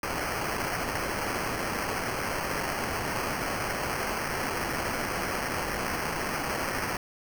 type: noise with sample-and-hold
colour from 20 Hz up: white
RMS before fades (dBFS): -31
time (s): 0.03-6.97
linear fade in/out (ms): 2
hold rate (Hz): 3675
effects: none